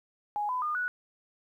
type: tone with pitch steps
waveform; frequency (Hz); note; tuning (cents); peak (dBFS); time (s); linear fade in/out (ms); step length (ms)
sine; 830.6 / 1005 / 1216.1 / 1471.4; G#5 / B5 / D#6 / F#6; 0 / +30 / -40 / -10; -28; 0.36-0.88; 0; 130
effects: 11-bit